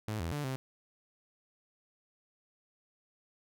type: tone with pitch steps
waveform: sawtooth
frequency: 107.8 / 83.1 / 146.6 / 131.5 Hz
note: A2 / E2 / D3 / C3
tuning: -35 / +15 / -3 / +9 cents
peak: -30 dBFS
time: 0.08-0.56 s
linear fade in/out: 0 ms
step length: 120 ms
effects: none